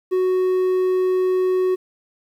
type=tone; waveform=triangle; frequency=370 Hz; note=F#4; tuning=in tune; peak=-14 dBFS; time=0.11-1.76 s; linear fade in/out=20 ms; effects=9-bit